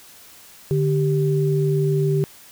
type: tone pair together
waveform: sine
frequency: 147.95 / 390.9 Hz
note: D3 / G4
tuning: +13 / -5 cents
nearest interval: octave + perfect fourth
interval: 1682 cents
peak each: -18 / -21 dBFS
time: 0.71-2.24 s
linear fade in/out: 0 ms
effects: white hiss -46 dBFS RMS until 2.51 s